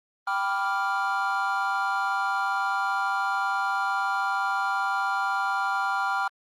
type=chord; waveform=triangle; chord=G dominant seventh; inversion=none; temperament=equal; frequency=784 / 987.8 / 1174.7 / 1396.9 Hz; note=G5 / B5 / D6 / F6; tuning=0 / 0 / 0 / 0 cents; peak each=-27 / -29 / -30 / -26 dBFS; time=0.27-6.28 s; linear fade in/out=5 ms; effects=Opus 24 kbps